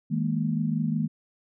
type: chord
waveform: sine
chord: D# suspended fourth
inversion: none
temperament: equal with one note detuned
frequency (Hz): 159.11 / 207.7 / 233.1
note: D#3 / G#3 / A#3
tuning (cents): +39 / 0 / 0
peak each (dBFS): -27 / -29 / -28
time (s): 0.1-1.08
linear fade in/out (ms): 20
effects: none